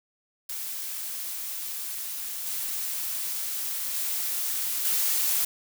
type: noise with level steps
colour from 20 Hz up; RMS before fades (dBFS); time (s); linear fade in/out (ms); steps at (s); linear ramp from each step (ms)
blue; -34 / -31 / -29 / -25; 0.49-5.45; 5; 2.46 / 3.94 / 4.85; 2
effects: none